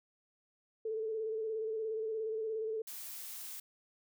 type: tone with vibrato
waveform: sine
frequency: 440 Hz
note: A4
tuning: in tune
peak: -34 dBFS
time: 0.85-2.82 s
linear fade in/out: 5 ms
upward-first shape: square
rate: 17 Hz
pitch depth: 28 cents each way
type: noise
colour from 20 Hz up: blue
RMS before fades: -45 dBFS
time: 2.87-3.6 s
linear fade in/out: 5 ms
effects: none